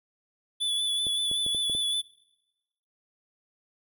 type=tone with vibrato; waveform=square; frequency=3454 Hz; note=A7; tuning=33 cents flat; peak=-26 dBFS; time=0.6-2.02 s; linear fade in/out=20 ms; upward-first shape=triangle; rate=5.3 Hz; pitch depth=32 cents each way
type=clicks; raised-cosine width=2 ms; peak=-27 dBFS; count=6; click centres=1.068 / 1.314 / 1.464 / 1.548 / 1.698 / 1.75 s
effects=noise-tail reverb RT60 1.0 s tail -23 dB re dry